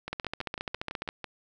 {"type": "two click trains", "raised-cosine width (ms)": 0.3, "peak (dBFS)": [-16, -20], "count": [15, 8], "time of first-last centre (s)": [[0.13, 1.089], [0.08, 1.243]], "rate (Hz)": [14.6, 6.02], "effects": []}